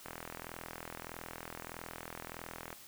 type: click train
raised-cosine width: 0.5 ms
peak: -27 dBFS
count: 112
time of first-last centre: 0.06-2.728 s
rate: 41.6 Hz
effects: white hiss -54 dBFS RMS until 2.87 s